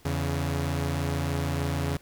sawtooth tone pair together, 83.24 / 140 Hz, E2 / C#3, +17 / +18 cents, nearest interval major sixth, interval 901 cents, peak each -25 dBFS, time 0.05-1.97 s, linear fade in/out 5 ms, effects pink hiss -57 dBFS RMS until 2.01 s

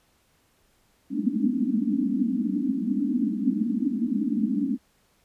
pink band-pass noise, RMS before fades -25 dBFS, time 1.1-4.78 s, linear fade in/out 50 ms, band 200 to 300 Hz, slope 96 dB/octave, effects pink hiss -65 dBFS RMS until 5.24 s + resampled to 32000 Hz

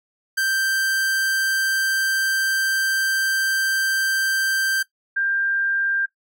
45% pulse / sine tone pair in turn, 1568 / 1590.8 Hz, G6 / G6, 0 / +25 cents, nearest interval unison, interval 25 cents, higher second, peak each -19 dBFS, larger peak neither, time 0.37-4.83 / 5.16-6.06 s, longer first, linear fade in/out 10 ms, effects noise-tail reverb RT60 0.1 s tail -17 dB re dry

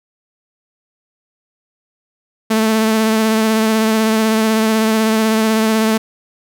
sawtooth tone with vibrato, 220 Hz, A3, in tune, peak -8 dBFS, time 2.5-5.98 s, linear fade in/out 10 ms, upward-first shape triangle, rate 16 Hz, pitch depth 26 cents each way, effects none

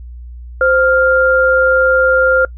sine tone pair together, 520.6 / 1399 Hz, C5 / F6, -9 / +3 cents, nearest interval octave + perfect fourth, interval 1712 cents, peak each -11 dBFS, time 0.61-2.45 s, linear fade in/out 2 ms, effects noise-tail reverb RT60 0.1 s tail -23 dB re dry + added 60 Hz sine -28 dBFS peak until 2.57 s

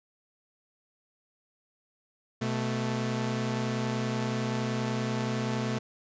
sawtooth tone pair together, 125.28 / 220 Hz, B2 / A3, +25 / 0 cents, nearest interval minor seventh, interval 975 cents, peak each -27 dBFS, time 2.41-5.79 s, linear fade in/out 10 ms, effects resampled to 16000 Hz

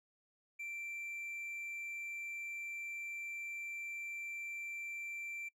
triangle tone, 2349 Hz, D7, in tune, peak -40 dBFS, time 0.59-5.49 s, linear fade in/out 10 ms, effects noise-tail reverb RT60 0.1 s tail -25 dB re dry

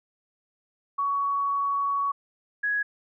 sine tone pair in turn, 1122 / 1669.4 Hz, C#6 / G#6, +21 / +9 cents, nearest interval perfect fifth, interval 688 cents, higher second, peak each -23 dBFS, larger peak neither, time 0.98-2.12 / 2.63-2.83 s, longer first, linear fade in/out 10 ms, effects none

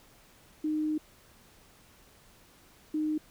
sine tone pair in turn, 307.4 / 307.4 Hz, D#4 / D#4, -21 / -21 cents, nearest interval unison, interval 0 cents, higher neither, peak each -27 dBFS, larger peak neither, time 0.64-0.98 / 2.94-3.18 s, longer first, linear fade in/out 5 ms, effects pink hiss -59 dBFS RMS until 3.3 s

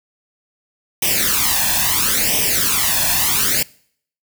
white noise with flanger, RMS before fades -17 dBFS, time 1.02-3.63 s, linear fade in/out 5 ms, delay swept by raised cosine 0.35 to 1.18 ms, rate 0.74 Hz, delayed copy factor +0.8, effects noise-tail reverb RT60 0.6 s tail -24 dB re dry

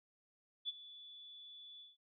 sine tone with ADSR envelope, 3454 Hz, A7, 33 cents flat, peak -35 dBFS, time 0.65-1.97 s, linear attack 36 ms, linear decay 27 ms, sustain -17 dB, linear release 170 ms, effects none

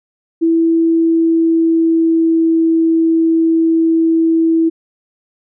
sine tone with pitch glide, 329.6 to 326.9 Hz, E4 to E4, 0 to -14 cents, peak -9 dBFS, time 0.41-4.7 s, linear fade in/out 20 ms, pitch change -14 cents, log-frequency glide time 0.76-2.6 s, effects none

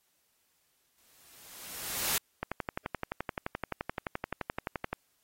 white noise with exponential growth, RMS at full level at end -28 dBFS, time 0.98-2.18 s, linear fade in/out 2 ms, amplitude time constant 260 ms
click train, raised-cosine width 0.5 ms, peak -17 dBFS, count 30, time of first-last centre 2.43-4.93 s, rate 11.6 Hz
effects white hiss -73 dBFS RMS until 5.23 s + AAC 48 kbps

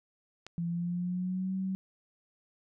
click, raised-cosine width 0.2 ms, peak -26 dBFS, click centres 0.466 s
sine tone with pitch glide, 170 to 189.72 Hz, F3 to F#3, -46 to +44 cents, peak -30 dBFS, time 0.58-1.75 s, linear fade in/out 0 ms, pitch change +190 cents, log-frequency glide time 0.68-1.54 s
effects none

